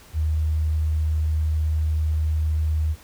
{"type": "tone", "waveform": "sine", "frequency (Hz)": 77.78, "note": "D#2", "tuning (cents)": 0, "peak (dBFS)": -19, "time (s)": [0.13, 2.96], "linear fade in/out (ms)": 50, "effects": ["pink hiss -49 dBFS RMS until 3.03 s"]}